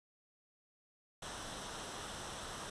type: noise with comb filter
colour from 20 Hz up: pink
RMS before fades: -45 dBFS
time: 1.22-2.7 s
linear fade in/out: 5 ms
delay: 0.43 ms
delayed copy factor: -0.5
effects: resampled to 22050 Hz